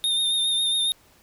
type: tone with vibrato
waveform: square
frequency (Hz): 3658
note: A#7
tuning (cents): -33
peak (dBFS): -21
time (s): 0.04-0.92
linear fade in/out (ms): 0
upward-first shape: triangle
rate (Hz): 7.3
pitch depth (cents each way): 38
effects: pink hiss -57 dBFS RMS until 1.22 s